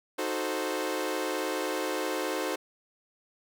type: chord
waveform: sawtooth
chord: D# diminished seventh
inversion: none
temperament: equal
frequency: 311.1 / 370 / 440 / 523.3 Hz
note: D#4 / F#4 / A4 / C5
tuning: 0 / 0 / 0 / 0 cents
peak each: -31 / -31 / -32 / -30 dBFS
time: 0.18-2.56 s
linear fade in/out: 10 ms
effects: none